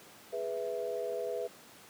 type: chord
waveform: sine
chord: E major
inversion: first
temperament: equal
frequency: 415.3 / 493.9 / 659.3 Hz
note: G#4 / B4 / E5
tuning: 0 / 0 / 0 cents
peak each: -38 / -36 / -38 dBFS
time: 0.32-1.48 s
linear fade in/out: 20 ms
effects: pink hiss -54 dBFS RMS until 1.89 s + high-pass 200 Hz 12 dB/octave